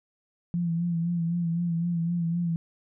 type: tone with vibrato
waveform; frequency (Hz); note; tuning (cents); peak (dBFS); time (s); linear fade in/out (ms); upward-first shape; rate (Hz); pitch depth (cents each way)
sine; 170; F3; -46; -24; 0.54-2.56; 0; sine; 3.9; 45
effects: none